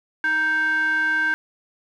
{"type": "tone with band-pass filter", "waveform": "square", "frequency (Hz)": 313.2, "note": "D#4", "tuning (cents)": 11, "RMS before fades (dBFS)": -21, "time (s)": [0.24, 1.34], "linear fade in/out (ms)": 0, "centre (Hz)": 1600, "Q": 7.9, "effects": []}